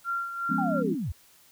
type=tone with tremolo; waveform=sine; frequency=1379 Hz; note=F6; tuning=22 cents flat; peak=-26 dBFS; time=0.04-0.83 s; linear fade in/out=50 ms; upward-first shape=sine; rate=2.7 Hz; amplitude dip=60%
type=chord; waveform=sine; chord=C# dominant seventh; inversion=first; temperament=equal; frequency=174.61 / 207.7 / 246.9 / 277.2 Hz; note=E#3 / G#3 / B3 / C#4; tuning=0 / 0 / 0 / 0 cents; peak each=-31 dBFS; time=0.49-0.95 s; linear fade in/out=10 ms
type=linear sweep; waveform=sine; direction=down; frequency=830.6 to 57.7 Hz; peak=-28 dBFS; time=0.58-1.12 s; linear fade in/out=5 ms
effects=white hiss -58 dBFS RMS until 1.51 s